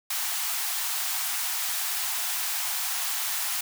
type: high-pass noise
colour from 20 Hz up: white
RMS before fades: -29 dBFS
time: 0.1-3.61 s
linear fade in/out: 5 ms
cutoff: 680 Hz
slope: 96 dB/octave
effects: none